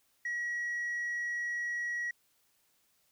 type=tone; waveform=sine; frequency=1915 Hz; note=A#6; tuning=46 cents sharp; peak=-30 dBFS; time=0.25-2.11 s; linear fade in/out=5 ms; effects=tanh soft clip ceiling -31 dBFS + white hiss -72 dBFS RMS until 3.11 s